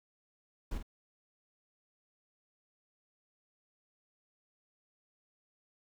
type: noise with echo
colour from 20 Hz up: brown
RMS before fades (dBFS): -36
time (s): 0.71-0.78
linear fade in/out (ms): 5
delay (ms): 48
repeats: 1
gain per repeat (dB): -7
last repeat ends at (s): 0.828
effects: none